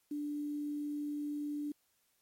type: tone with quantisation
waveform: sine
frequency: 293.7 Hz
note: D4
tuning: in tune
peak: -35 dBFS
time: 0.11-1.72 s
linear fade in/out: 5 ms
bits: 10
effects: white hiss -75 dBFS RMS until 2.21 s + MP3 64 kbps